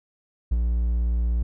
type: tone with ADSR envelope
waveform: triangle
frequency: 58.4 Hz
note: A#1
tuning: 4 cents sharp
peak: -15 dBFS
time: 0.51-1.43 s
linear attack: 11 ms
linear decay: 32 ms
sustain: -3 dB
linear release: 8 ms
effects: none